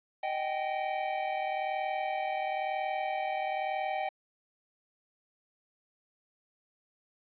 square tone cluster, 621 / 768 / 809 Hz, D#5 / G5 / G#5, -3 / -36 / -46 cents, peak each -37 / -33 / -40 dBFS, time 0.23-4.09 s, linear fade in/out 5 ms, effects resampled to 8000 Hz + 11-bit

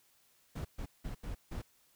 brown noise bursts at uneven times, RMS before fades -40 dBFS, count 5, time 0.55-0.65 / 0.78-0.86 / 1.04-1.15 / 1.23-1.35 / 1.51-1.62 s, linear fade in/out 10 ms, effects white hiss -69 dBFS RMS until 1.95 s

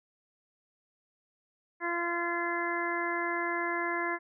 harmonic tone, 343.6 Hz, F4, 28 cents flat, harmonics 1 / 2 / 3 / 4 / 5 / 6, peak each -35 / -38 / -35 / -40 / -35 / -37 dBFS, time 1.8-4.19 s, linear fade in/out 50 ms, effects none

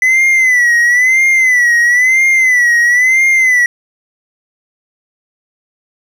triangle tone with vibrato, 2000 Hz, B6, 21 cents sharp, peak -5 dBFS, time 0.02-3.66 s, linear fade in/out 2 ms, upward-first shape sine, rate 1 Hz, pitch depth 100 cents each way, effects none

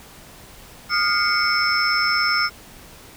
sine tone cluster, 1230 / 1413 / 2079 / 2216 / 5290 Hz, D#6 / F6 / C7 / C#7 / E8, -20 / +20 / -12 / -1 / +5 cents, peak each -23 / -21 / -29 / -25 / -21 dBFS, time 0.89-2.5 s, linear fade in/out 50 ms, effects tanh soft clip ceiling -8 dBFS + pink hiss -44 dBFS RMS until 3.16 s

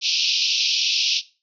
white band-pass noise, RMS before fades -21 dBFS, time 0.01-1.22 s, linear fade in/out 50 ms, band 2500 to 5700 Hz, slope 96 dB/octave, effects noise-tail reverb RT60 0.3 s tail -17 dB re dry

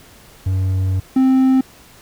triangle tone pair in turn, 94.3 / 262.1 Hz, F#2 / C4, +33 / +3 cents, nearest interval octave + tritone, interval 1770 cents, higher second, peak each -13 / -8 dBFS, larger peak second, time 0.46-1 / 1.16-1.61 s, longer first, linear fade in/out 5 ms, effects pink hiss -45 dBFS RMS until 2.01 s

